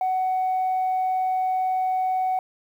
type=tone; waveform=sine; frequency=747 Hz; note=F#5; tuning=16 cents sharp; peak=-19 dBFS; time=0.01-2.39 s; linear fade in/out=2 ms; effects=tanh soft clip ceiling -18 dBFS + 9-bit